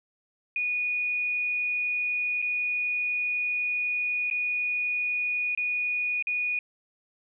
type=tone with dropouts; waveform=sine; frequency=2462 Hz; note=D#7; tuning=19 cents flat; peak=-25 dBFS; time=0.56-6.59 s; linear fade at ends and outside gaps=2 ms; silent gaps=2.418-2.424 / 4.301-4.311 / 5.55-5.575 / 6.225-6.27 s; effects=none